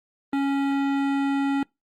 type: tone with hard clipping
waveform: sine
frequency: 277.2 Hz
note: C#4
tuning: in tune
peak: -23 dBFS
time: 0.33-1.63 s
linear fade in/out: 2 ms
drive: 16 dB
effects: noise-tail reverb RT60 0.2 s tail -25 dB re dry + Opus 24 kbps